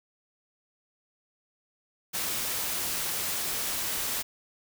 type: noise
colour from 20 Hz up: white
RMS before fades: -31 dBFS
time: 2.13-4.23 s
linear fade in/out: 20 ms
effects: none